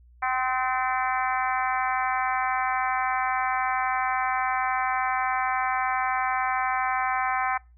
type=harmonic tone with a mistuned harmonic; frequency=256.3 Hz; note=C4; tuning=36 cents flat; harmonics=3 / 4 / 5 / 6 / 7 / 8 / 9; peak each=-27 / -29 / -31 / -33 / -34 / -35 / -36 dBFS; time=0.22-7.58 s; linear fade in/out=10 ms; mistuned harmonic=4; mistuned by=+22 cents; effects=noise-tail reverb RT60 0.3 s tail -26 dB re dry + added 60 Hz sine -51 dBFS peak until 7.77 s